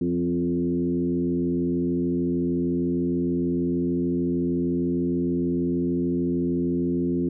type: tone with frequency modulation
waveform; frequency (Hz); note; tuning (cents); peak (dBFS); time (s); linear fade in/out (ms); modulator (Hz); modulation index
sine; 260; C4; -11; -21; 0.01-7.29; 5; 86.5; 1.2
effects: none